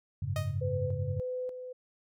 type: chord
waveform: sine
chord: F# suspended second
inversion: none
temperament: equal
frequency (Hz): 92.5 / 103.83 / 138.59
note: F#2 / G#2 / C#3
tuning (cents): 0 / 0 / 0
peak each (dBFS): -35 / -34 / -35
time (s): 0.22-1.2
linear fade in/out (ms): 5
type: tone with exponential decay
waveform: sawtooth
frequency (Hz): 622.3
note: D#5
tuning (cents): 0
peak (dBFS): -28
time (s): 0.36-0.61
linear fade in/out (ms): 2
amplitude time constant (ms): 54
type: tone with tremolo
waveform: sine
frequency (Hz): 505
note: B4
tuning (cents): +39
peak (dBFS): -32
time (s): 0.61-1.73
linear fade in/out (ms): 10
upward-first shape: square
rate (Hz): 1.7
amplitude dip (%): 55
effects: none